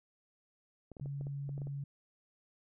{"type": "clicks", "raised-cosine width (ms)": 2, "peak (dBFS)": -35, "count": 10, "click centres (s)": [0.917, 0.968, 0.998, 1.059, 1.211, 1.269, 1.492, 1.579, 1.618, 1.671]}
{"type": "tone", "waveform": "sine", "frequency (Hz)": 140.4, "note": "C#3", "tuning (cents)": 22, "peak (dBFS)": -37, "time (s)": [1.01, 1.84], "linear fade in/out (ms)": 5}
{"effects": []}